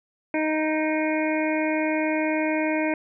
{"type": "harmonic tone with a mistuned harmonic", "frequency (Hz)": 311.1, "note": "D#4", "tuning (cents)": 0, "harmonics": [1, 2, 3, 5, 6, 7, 8], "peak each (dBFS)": [-24, -27, -32, -35, -37, -32, -34], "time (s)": [0.34, 2.94], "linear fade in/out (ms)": 2, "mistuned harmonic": 8, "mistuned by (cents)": -40, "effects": []}